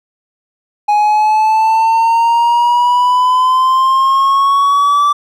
triangle exponential sweep, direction up, 830.6 to 1166 Hz, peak -6 dBFS, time 0.88-5.13 s, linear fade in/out 10 ms, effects none

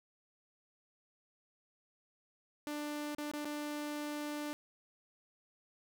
sawtooth tone with dropouts, 296 Hz, D4, 14 cents sharp, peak -34 dBFS, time 2.67-4.53 s, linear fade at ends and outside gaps 0 ms, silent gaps 3.148-3.183 / 3.314-3.336 / 3.446-3.453 s, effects none

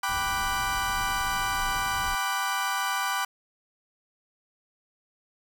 35% pulse chord, G major seventh, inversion none, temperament equal, 784 / 987.8 / 1174.7 / 1480 Hz, G5 / B5 / D6 / F#6, 0 / 0 / 0 / 0 cents, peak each -31 / -30 / -29 / -30 dBFS, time 0.03-3.25 s, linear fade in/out 5 ms
brown noise, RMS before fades -38 dBFS, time 0.09-2.15 s, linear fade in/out 5 ms
effects none

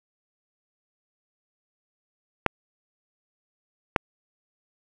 clicks, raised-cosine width 0.5 ms, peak -3 dBFS, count 2, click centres 2.463 / 3.962 s, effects none

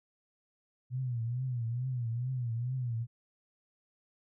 sine tone with vibrato, 122.1 Hz, B2, 19 cents flat, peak -31 dBFS, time 0.9-3.07 s, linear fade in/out 50 ms, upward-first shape triangle, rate 2.3 Hz, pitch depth 140 cents each way, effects none

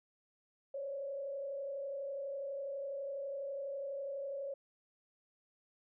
sine tone with frequency modulation, 554.4 Hz, C#5, in tune, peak -38 dBFS, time 0.74-4.54 s, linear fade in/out 5 ms, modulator 32.1 Hz, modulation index 0.62, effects none

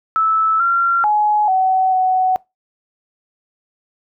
sine tone with pitch steps, 1310 / 1374 / 842 / 754 / 746 Hz, E6 / F6 / G#5 / F#5 / F#5, -11 / -29 / +24 / +32 / +14 cents, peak -12 dBFS, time 0.16-2.36 s, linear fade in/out 0 ms, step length 440 ms, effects noise-tail reverb RT60 0.2 s tail -22 dB re dry

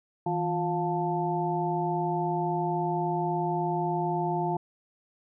harmonic tone with a mistuned harmonic, 176.3 Hz, F3, 17 cents sharp, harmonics 1 / 2 / 4 / 5, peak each -31 / -31 / -31 / -31 dBFS, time 0.26-4.57 s, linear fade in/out 5 ms, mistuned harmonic 1, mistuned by -150 cents, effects none

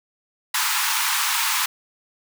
pink high-pass noise, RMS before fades -22 dBFS, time 0.54-1.66 s, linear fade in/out 5 ms, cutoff 850 Hz, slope 96 dB/octave, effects none

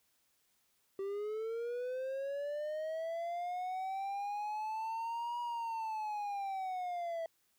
triangle linear two-way sweep, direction up then down, 386.4 to 962 to 653 Hz, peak -34 dBFS, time 0.99-7.26 s, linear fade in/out 2 ms, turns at 5.4 s, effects white hiss -75 dBFS RMS until 7.58 s

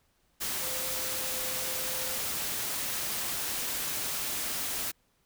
sine tone in noise, 517 Hz, C5, 21 cents flat, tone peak -43 dBFS, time 0.6-2.19 s, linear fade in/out 20 ms, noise white, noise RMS -33 dBFS, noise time 0.4-4.92 s, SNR -13 dB, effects pink hiss -71 dBFS RMS until 5.25 s

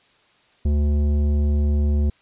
sine tone with tanh clipping, 73.3 Hz, D2, 3 cents flat, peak -18 dBFS, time 0.65-2.1 s, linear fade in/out 5 ms, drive 12 dB, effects white hiss -58 dBFS RMS until 2.21 s + resampled to 8000 Hz

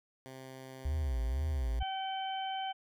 10% pulse tone, 131.5 Hz, C3, 9 cents sharp, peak -38 dBFS, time 0.26-1.79 s, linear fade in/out 0 ms
sine tone with vibrato, 66.4 Hz, C2, 26 cents sharp, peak -30 dBFS, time 0.85-1.83 s, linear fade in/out 5 ms, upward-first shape sine, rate 2 Hz, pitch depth 300 cents each way
harmonic tone, 768 Hz, G5, 36 cents flat, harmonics 1 / 2 / 3 / 4, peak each -35 / -47 / -50 / -42 dBFS, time 1.8-2.73 s, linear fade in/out 20 ms
effects none

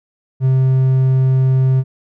triangle tone, 131.2 Hz, C3, 5 cents sharp, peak -8 dBFS, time 0.4-1.84 s, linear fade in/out 50 ms, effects none

